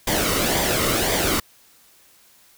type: noise with flanger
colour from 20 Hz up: pink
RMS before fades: -21 dBFS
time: 0.07-1.4 s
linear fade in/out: 5 ms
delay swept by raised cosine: 0.73 to 1.23 ms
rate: 1.9 Hz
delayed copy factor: -0.55
effects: white hiss -54 dBFS RMS until 2.57 s